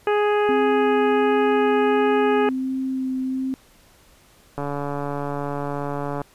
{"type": "harmonic tone", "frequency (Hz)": 416, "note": "G#4", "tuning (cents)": 3, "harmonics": [1, 2, 3, 4, 5, 6, 7], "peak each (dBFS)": [-18, -24, -28, -30, -38, -34, -39], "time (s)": [0.07, 2.49], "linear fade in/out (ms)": 2}
{"type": "tone with vibrato", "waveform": "sine", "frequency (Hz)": 261.6, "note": "C4", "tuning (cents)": 0, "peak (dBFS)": -22, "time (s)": [0.49, 3.54], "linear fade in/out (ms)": 0, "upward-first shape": "sine", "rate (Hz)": 1.4, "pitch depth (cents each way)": 12}
{"type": "click train", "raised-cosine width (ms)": 1, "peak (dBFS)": -14, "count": 235, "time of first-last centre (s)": [4.58, 6.216], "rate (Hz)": 143}
{"effects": ["pink hiss -54 dBFS RMS until 6.34 s", "resampled to 32000 Hz"]}